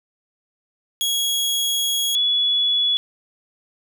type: tone pair in turn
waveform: sawtooth / sine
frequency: 3322 / 3402 Hz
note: G#7 / G#7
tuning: 0 / +41 cents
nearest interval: unison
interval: 41 cents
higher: second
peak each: -16 dBFS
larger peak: neither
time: 1.01-2.15 / 2.15-2.97 s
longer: first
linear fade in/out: 0 ms
effects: none